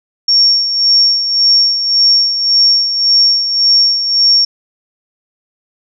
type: tone with tremolo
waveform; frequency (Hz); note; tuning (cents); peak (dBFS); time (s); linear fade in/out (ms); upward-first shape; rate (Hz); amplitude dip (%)
sine; 5510; F8; -24; -5; 0.28-4.45; 5; sine; 1.8; 60
effects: none